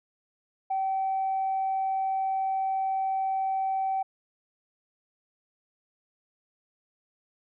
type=tone; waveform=sine; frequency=769 Hz; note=G5; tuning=33 cents flat; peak=-24 dBFS; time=0.7-4.03 s; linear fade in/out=10 ms; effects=tanh soft clip ceiling -21 dBFS